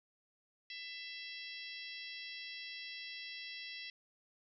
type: harmonic tone with a mistuned harmonic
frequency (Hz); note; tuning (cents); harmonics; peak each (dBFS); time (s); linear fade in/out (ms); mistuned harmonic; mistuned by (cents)
667; E5; +20; 3 / 4 / 5 / 6 / 7 / 8; -50 / -50 / -51 / -53 / -54 / -53; 0.7-3.9; 2; 5; -21
effects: none